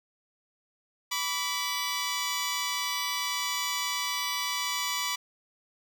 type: tone pair together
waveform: 10% pulse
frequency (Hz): 987.8 / 1152.3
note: B5 / D6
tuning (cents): 0 / -33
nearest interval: minor third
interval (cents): 267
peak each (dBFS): -23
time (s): 1.11-5.16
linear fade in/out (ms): 10
effects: none